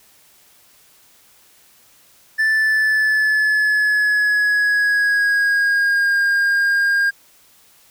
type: tone with pitch glide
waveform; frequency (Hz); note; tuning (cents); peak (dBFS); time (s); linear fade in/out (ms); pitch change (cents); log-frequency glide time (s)
triangle; 1760 to 1613.9; A6 to G6; 0 to +50; -12; 2.38-7.11; 20; -150; 2.49-6.17
effects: white hiss -52 dBFS RMS until 7.9 s